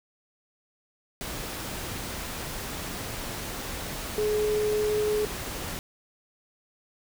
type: tone in noise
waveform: sine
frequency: 423.3 Hz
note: G#4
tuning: 33 cents sharp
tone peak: -23 dBFS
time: 4.18-5.25 s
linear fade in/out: 0 ms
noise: pink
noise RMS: -35 dBFS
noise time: 1.21-5.79 s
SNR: +9 dB
effects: none